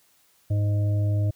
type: harmonic tone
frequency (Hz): 103.2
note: G#2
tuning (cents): -10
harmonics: 1 / 3 / 5 / 6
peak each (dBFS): -20 / -36 / -45 / -37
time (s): 0.5-1.31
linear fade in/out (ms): 10
effects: white hiss -62 dBFS RMS until 1.35 s